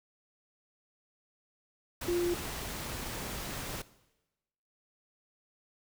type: tone in noise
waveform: sine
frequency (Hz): 349.2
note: F4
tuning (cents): 0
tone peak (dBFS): -27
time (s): 2.08-2.34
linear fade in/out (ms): 5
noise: pink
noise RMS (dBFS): -39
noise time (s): 2.01-3.82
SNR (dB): +9
effects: noise-tail reverb RT60 1.0 s tail -18 dB re dry